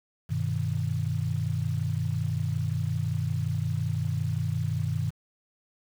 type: chord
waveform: sine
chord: G augmented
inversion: none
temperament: equal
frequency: 98 / 123.47 / 155.56 Hz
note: G2 / B2 / D#3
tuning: 0 / 0 / 0 cents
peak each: -30 dBFS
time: 0.29-5.11 s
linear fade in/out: 20 ms
effects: 8-bit